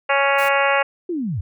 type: harmonic tone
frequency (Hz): 277.8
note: C#4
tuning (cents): +4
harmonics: 2 / 3 / 4 / 5 / 6 / 7 / 8 / 9 / 10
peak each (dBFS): -20 / -22 / -23 / -24 / -25 / -25 / -26 / -27 / -27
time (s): 0.09-0.83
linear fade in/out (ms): 10
type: noise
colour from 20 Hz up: white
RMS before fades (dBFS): -35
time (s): 0.38-0.49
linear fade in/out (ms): 10
type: linear sweep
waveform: sine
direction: down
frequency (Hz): 370 to 75.7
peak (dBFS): -21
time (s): 1.09-1.41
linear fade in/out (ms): 5
effects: none